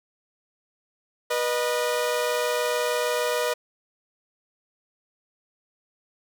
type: tone pair together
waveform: sawtooth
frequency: 486.9 / 613.5 Hz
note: B4 / D#5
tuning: -25 / -25 cents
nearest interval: major third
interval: 400 cents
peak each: -21 / -23 dBFS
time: 1.3-3.54 s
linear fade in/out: 10 ms
effects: none